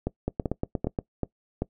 two click trains, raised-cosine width 2 ms, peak -13 / -13 dBFS, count 5 / 7, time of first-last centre 0.07-1.62 / 0.28-0.988 s, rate 2.58 / 8.47 Hz, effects noise-tail reverb RT60 0.1 s tail -21 dB re dry

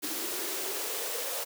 white noise with high-pass filter sweep, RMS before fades -34 dBFS, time 0.02-1.45 s, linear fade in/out 20 ms, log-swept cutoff 300 to 540 Hz, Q 4.9, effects none

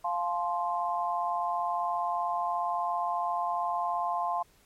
sine chord, F major, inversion none, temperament equal with one note detuned, 698.5 / 861.4 / 1046.5 Hz, F5 / A5 / C6, 0 / -37 / 0 cents, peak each -31 / -33 / -31 dBFS, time 0.04-4.43 s, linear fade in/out 10 ms, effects pink hiss -63 dBFS RMS until 4.65 s + MP3 64 kbps

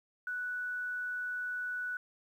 sine tone, 1480 Hz, F#6, in tune, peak -34 dBFS, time 0.27-1.97 s, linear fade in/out 2 ms, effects 11-bit

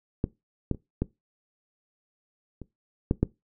clicks, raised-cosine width 3 ms, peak -11 / -12 / -27 / -12 / -26 / -9 / -8 dBFS, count 7, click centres 0.241 / 0.713 / 0.747 / 1.02 / 2.617 / 3.111 / 3.23 s, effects noise-tail reverb RT60 0.2 s tail -20 dB re dry

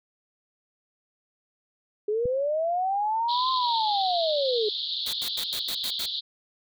sine linear two-way sweep, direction up then down, 409.4 to 1046.5 to 409.4 Hz, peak -23 dBFS, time 2.08-4.69 s, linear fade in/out 5 ms, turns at 3.51 s
click, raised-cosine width 5 ms, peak -22 dBFS, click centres 2.256 s
white band-pass noise, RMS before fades -31 dBFS, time 3.28-6.21 s, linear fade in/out 20 ms, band 3300 to 4400 Hz, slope 96 dB/octave
white noise bursts, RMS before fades -35 dBFS, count 7, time 5.06-6.06 s, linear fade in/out 5 ms, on 70 ms, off 85 ms
effects none

